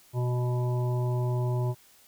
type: harmonic tone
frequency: 123.47 Hz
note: B2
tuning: in tune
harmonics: 1 / 3 / 5 / 7 / 8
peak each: -25 / -35 / -39 / -42 / -43 dBFS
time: 0.13-1.75 s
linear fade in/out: 50 ms
effects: white hiss -58 dBFS RMS until 2.07 s